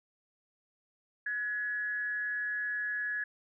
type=tone with amplitude modulation; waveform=sine; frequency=1689 Hz; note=G#6; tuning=29 cents sharp; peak=-29 dBFS; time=1.26-3.24 s; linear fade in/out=5 ms; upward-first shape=sine; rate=219 Hz; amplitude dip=50%; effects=none